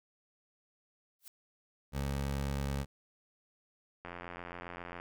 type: noise with exponential growth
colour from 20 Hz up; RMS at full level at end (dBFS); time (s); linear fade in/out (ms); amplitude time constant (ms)
blue; -45; 1.19-1.28; 2; 18
type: tone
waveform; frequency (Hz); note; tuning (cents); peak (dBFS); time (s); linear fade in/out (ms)
20% pulse; 69.3; C#2; 0; -28; 1.92-2.86; 50
type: click train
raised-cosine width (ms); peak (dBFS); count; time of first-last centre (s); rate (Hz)
0.5; -28; 84; 4.05-5; 87.4
effects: none